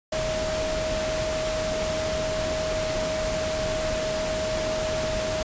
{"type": "tone in noise", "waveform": "sine", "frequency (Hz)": 629, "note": "D#5", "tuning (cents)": 19, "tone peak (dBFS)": -26, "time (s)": [0.12, 5.43], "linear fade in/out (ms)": 5, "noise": "pink", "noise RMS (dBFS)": -30, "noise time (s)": [0.12, 5.43], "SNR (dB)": 1, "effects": ["resampled to 16000 Hz"]}